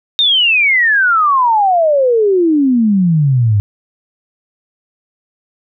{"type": "exponential sweep", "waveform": "sine", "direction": "down", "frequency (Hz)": [3729, 99], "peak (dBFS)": -8, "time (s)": [0.19, 3.6], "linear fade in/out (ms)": 0, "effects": []}